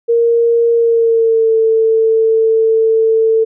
sine tone with pitch glide, 466.2 to 446.2 Hz, A#4 to A4, 0 to +24 cents, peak -8 dBFS, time 0.08-3.45 s, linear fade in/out 20 ms, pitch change -76 cents, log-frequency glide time 0.73-1.54 s, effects none

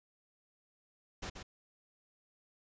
pink noise with echo, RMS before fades -41 dBFS, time 1.22-1.3 s, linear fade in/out 10 ms, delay 130 ms, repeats 1, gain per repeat -6 dB, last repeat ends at 1.43 s, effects resampled to 16000 Hz

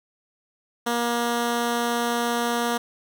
10% pulse tone, 237.1 Hz, A#3, 30 cents sharp, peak -14 dBFS, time 0.86-2.78 s, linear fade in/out 10 ms, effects none

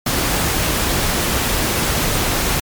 pink noise, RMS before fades -18 dBFS, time 0.06-2.6 s, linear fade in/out 5 ms, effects MP3 96 kbps

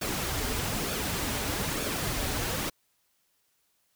pink noise with flanger, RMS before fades -31 dBFS, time 0.01-2.7 s, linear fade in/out 10 ms, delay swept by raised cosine 0.99 to 5.99 ms, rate 1.1 Hz, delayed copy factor -0.5, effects white hiss -72 dBFS RMS until 3.95 s

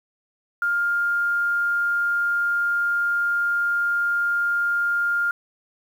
sine tone, 1405 Hz, F6, 10 cents sharp, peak -19 dBFS, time 0.62-5.31 s, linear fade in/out 2 ms, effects 8-bit

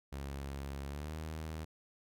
sawtooth tone with pitch glide, 69.3 to 78.69 Hz, C#2 to D#2, 0 to +20 cents, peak -36 dBFS, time 0.12-1.65 s, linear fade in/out 10 ms, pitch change +220 cents, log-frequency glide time 0.87-1.15 s, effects none

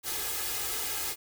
white noise with comb filter, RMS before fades -33 dBFS, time 0.03-1.16 s, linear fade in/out 50 ms, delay 2.4 ms, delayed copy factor +0.8, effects none

